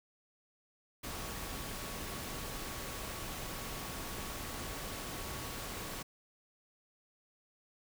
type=tone in noise; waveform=sine; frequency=1119 Hz; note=C#6; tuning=16 cents sharp; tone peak=-53 dBFS; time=1.03-6.03 s; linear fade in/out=10 ms; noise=pink; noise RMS=-42 dBFS; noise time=1.03-6.03 s; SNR=-14 dB; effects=none